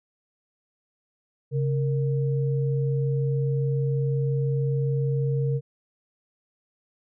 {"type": "tone pair together", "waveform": "sine", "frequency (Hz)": [137.2, 463.6], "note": ["C#3", "A#4"], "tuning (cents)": [-17, -10], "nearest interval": "octave + major sixth", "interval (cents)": 2107, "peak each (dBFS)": [-22, -30], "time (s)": [1.51, 5.61], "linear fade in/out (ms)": 50, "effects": []}